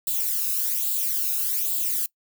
violet noise with flanger, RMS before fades -25 dBFS, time 0.07-2.06 s, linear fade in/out 2 ms, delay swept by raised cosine 0.25 to 0.78 ms, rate 1.2 Hz, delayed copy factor +0.7, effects noise-tail reverb RT60 0.1 s tail -23 dB re dry

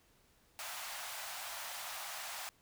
pink high-pass noise, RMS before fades -44 dBFS, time 0.59-2.49 s, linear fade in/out 0 ms, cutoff 650 Hz, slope 48 dB/octave, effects pink hiss -69 dBFS RMS until 2.61 s

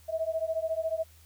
sine beating tone pair, 639 / 653 Hz, D#5 / E5, +46 / -17 cents, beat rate 14 Hz, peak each -31 dBFS, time 0.08-1.04 s, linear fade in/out 20 ms, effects added 80 Hz sine -55 dBFS peak until 1.25 s + white hiss -60 dBFS RMS until 1.25 s

